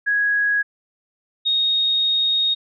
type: tone pair in turn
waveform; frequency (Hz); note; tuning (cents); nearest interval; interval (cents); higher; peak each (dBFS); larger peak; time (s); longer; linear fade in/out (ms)
sine; 1661.2 / 3729; G#6 / A#7; 0 / 0; octave + major second; 1400; second; -16; neither; 0.06-0.63 / 1.45-2.55; second; 20
effects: none